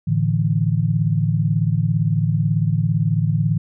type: chord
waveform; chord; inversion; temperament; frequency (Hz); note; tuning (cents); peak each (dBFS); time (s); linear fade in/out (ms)
sine; A suspended fourth; none; equal; 110 / 146.83 / 164.81; A2 / D3 / E3; 0 / 0 / 0; -20 / -20 / -20; 0.07-3.58; 10
effects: none